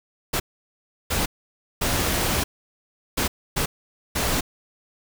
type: noise bursts at uneven times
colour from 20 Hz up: pink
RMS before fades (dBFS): -23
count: 6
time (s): 0.33-0.4 / 1.1-1.26 / 1.81-2.44 / 3.17-3.28 / 3.56-3.66 / 4.15-4.41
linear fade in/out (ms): 10
effects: none